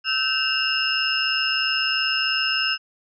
sine tone cluster, 1305 / 1540 / 2680 / 2823 / 5190 Hz, E6 / G6 / E7 / F7 / E8, -18 / -31 / +28 / +18 / -28 cents, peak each -32 / -26 / -29 / -24 / -25 dBFS, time 0.04-2.78 s, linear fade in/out 50 ms, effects none

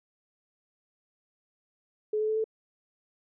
sine tone with pitch steps, 426.8 / 431.3 / 435.8 / 440.3 Hz, G#4 / A4 / A4 / A4, +47 / -35 / -17 / +1 cents, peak -25 dBFS, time 2.13-2.442 s, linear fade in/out 5 ms, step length 78 ms, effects none

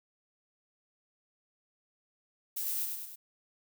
violet noise with echo, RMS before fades -35 dBFS, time 2.56-2.86 s, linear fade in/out 10 ms, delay 100 ms, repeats 3, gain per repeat -4 dB, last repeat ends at 3.16 s, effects none

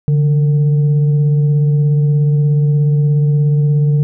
sine tone with frequency modulation, 145.6 Hz, D3, 15 cents flat, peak -9 dBFS, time 0.08-4.03 s, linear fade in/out 0 ms, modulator 308 Hz, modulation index 0.26, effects none

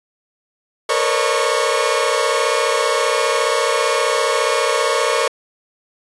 sawtooth tone cluster, 450.2 / 485.1 / 544 / 606 / 1106 Hz, A4 / B4 / C#5 / D#5 / C#6, +40 / -31 / -33 / -46 / -4 cents, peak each -18 dBFS, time 0.89-5.28 s, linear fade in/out 5 ms, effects resampled to 24000 Hz

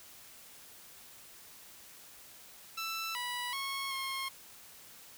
15% pulse tone with pitch steps, 1328 / 979 / 1094 / 1075 Hz, E6 / B5 / C#6 / C6, +12 / -15 / -23 / +47 cents, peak -29 dBFS, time 2.77-4.29 s, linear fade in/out 10 ms, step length 380 ms, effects white hiss -54 dBFS RMS until 5.17 s

